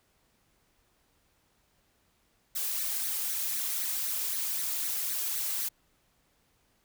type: noise with flanger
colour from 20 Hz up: blue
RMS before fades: -32 dBFS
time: 2.55-5.69 s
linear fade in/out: 10 ms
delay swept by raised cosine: 0.48 to 2.48 ms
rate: 3.9 Hz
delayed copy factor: +0.6
effects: pink hiss -70 dBFS RMS until 6.84 s